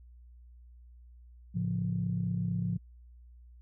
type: chord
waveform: sine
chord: A augmented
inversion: none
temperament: equal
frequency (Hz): 110 / 138.59 / 174.61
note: A2 / C#3 / E#3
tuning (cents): 0 / 0 / 0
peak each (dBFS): -33 / -36 / -31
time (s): 1.54-2.78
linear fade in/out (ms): 20
effects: tanh soft clip ceiling -20 dBFS + added 60 Hz sine -51 dBFS peak until 3.61 s